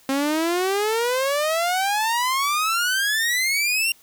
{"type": "exponential sweep", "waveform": "sawtooth", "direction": "up", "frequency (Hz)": [266.1, 2794], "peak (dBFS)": -16, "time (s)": [0.09, 3.92], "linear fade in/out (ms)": 2, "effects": ["white hiss -54 dBFS RMS until 4.02 s"]}